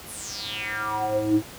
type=tone with band-pass filter sweep; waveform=square; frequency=107.3 Hz; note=A2; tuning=43 cents flat; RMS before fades=-27 dBFS; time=0.05-1.43 s; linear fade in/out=50 ms; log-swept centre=12000 to 250 Hz; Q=6.7; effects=pink hiss -42 dBFS RMS until 1.58 s + high-pass 60 Hz 12 dB/octave